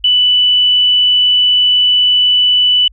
sine tone, 2978 Hz, F#7, 11 cents sharp, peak -7 dBFS, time 0.04-2.88 s, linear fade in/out 5 ms, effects added 50 Hz sine -39 dBFS peak until 2.92 s

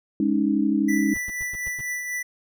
sine chord, Ab suspended fourth, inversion none, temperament equal with one note detuned, 207.7 / 278.6 / 311.1 Hz, Ab3 / Db4 / Eb4, 0 / +9 / 0 cents, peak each -23 dBFS, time 0.2-1.14 s, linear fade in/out 2 ms
square tone with tremolo, 1975.5 Hz, B6, in tune, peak -26 dBFS, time 0.88-2.23 s, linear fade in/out 10 ms, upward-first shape triangle, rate 4.1 Hz, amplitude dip 45%
brown noise bursts, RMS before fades -37 dBFS, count 6, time 1.15-1.812 s, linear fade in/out 5 ms, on 27 ms, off 100 ms
effects none

